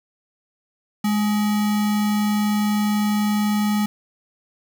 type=tone with sample-and-hold; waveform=sine; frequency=209 Hz; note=G#3; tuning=11 cents sharp; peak=-17 dBFS; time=1.04-3.86 s; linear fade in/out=5 ms; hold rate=1050 Hz; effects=none